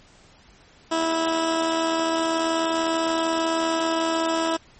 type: tone with amplitude modulation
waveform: 15% pulse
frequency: 326.8 Hz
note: E4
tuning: 15 cents flat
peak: -13 dBFS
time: 0.91-4.57 s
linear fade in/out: 10 ms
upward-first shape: sine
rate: 80.3 Hz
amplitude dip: 35%
effects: pink hiss -53 dBFS RMS until 4.79 s + MP3 32 kbps